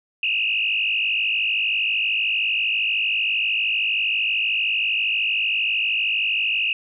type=tone with frequency modulation; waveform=sine; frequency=2684 Hz; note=E7; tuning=31 cents sharp; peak=-19 dBFS; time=0.23-6.73 s; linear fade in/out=2 ms; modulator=52.9 Hz; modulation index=3.3; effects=none